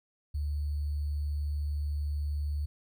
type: tone with sample-and-hold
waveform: sine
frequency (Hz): 73.42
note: D2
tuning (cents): 0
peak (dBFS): -29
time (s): 0.34-2.66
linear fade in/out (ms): 10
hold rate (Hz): 4410
effects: none